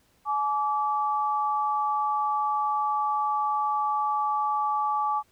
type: tone pair together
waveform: sine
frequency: 848.9 / 1158 Hz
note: G#5 / D6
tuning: +38 / -25 cents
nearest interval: perfect fourth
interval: 537 cents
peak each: -26 dBFS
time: 0.25-5.23 s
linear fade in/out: 50 ms
effects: pink hiss -65 dBFS RMS until 5.31 s